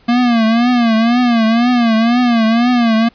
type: tone with vibrato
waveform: square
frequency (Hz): 234.3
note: A#3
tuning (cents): +9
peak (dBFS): -10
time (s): 0.08-3.09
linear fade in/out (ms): 10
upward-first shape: triangle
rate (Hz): 2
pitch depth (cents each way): 120
effects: pink hiss -50 dBFS RMS until 3.14 s + resampled to 11025 Hz